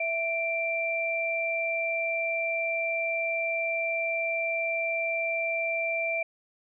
sine tone pair together, 661 / 2356 Hz, E5 / D7, +5 / +5 cents, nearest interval octave + minor seventh, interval 2200 cents, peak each -30 / -28 dBFS, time 0-6.23 s, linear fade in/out 5 ms, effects none

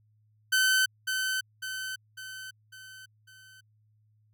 sawtooth tone with echo, 1527 Hz, G6, 46 cents flat, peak -18 dBFS, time 0.52-0.86 s, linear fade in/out 10 ms, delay 550 ms, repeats 5, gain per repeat -6 dB, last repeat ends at 3.61 s, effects added 107 Hz sine -63 dBFS peak until 4.33 s

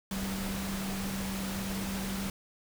sine tone in noise, 193.8 Hz, G3, 20 cents flat, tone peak -34 dBFS, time 0.11-2.3 s, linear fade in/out 2 ms, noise pink, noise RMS -38 dBFS, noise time 0.11-2.3 s, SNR +1 dB, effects none

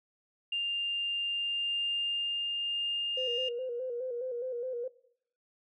sine tone with pitch glide, 2800 to 2818 Hz, F7 to F7, +4 to +15 cents, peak -29 dBFS, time 0.52-3.49 s, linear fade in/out 5 ms, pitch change +11 cents, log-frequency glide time 1.3-3.22 s
sine tone with vibrato, 495.4 Hz, B4, 5 cents sharp, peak -33 dBFS, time 3.17-4.88 s, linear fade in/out 5 ms, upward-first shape square, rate 4.8 Hz, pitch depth 65 cents each way
effects noise-tail reverb RT60 0.7 s tail -20 dB re dry + tanh soft clip ceiling -21 dBFS

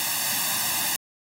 white noise with comb filter, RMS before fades -25 dBFS, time 0-0.96 s, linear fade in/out 0 ms, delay 1.1 ms, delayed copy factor +1, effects high-pass 150 Hz 12 dB/octave + AAC 48 kbps

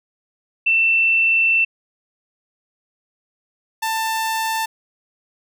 sine / sawtooth tone pair in turn, 2679 / 889.9 Hz, E7 / A5, +27 / +19 cents, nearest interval octave + perfect fifth, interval 1908 cents, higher first, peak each -13 / -16 dBFS, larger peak first, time 0.66-1.65 / 3.82-4.66 s, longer first, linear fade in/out 10 ms, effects none

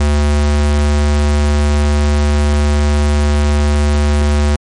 square tone, 73.42 Hz, D2, in tune, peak -10 dBFS, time 0-4.56 s, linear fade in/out 5 ms, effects MP3 48 kbps

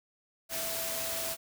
sine tone in noise, 659.3 Hz, E5, in tune, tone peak -40 dBFS, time 0.49-1.37 s, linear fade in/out 50 ms, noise white, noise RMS -35 dBFS, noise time 0.49-1.37 s, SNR -8 dB, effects none

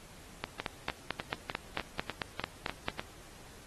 two click trains, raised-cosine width 0.3 ms, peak -15 / -18 dBFS, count 12 / 9, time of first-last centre 0.44-2.884 / 0.6-2.995 s, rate 4.5 / 3.34 Hz, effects pink hiss -54 dBFS RMS until 3.66 s + AAC 32 kbps

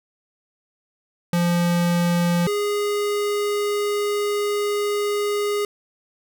square tone pair in turn, 173.3 / 412.2 Hz, F3 / G#4, -13 / -13 cents, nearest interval octave + minor third, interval 1500 cents, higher second, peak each -18 / -21 dBFS, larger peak first, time 1.33-2.47 / 2.47-5.65 s, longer second, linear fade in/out 2 ms, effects none

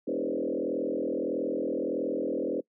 sine tone with frequency modulation, 399.8 Hz, G4, 34 cents sharp, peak -27 dBFS, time 0.07-2.61 s, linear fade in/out 10 ms, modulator 41.6 Hz, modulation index 3.6, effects noise-tail reverb RT60 0.1 s tail -23 dB re dry

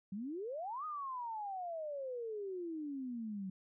sine exponential two-way sweep, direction up then down, 185 to 1262 to 185 Hz, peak -39 dBFS, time 0.12-3.5 s, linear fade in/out 5 ms, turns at 0.85 s, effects none

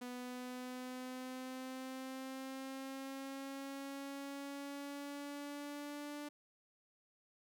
sawtooth linear sweep, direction up, 246.9 to 293.7 Hz, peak -40 dBFS, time 0.01-6.29 s, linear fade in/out 10 ms, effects none

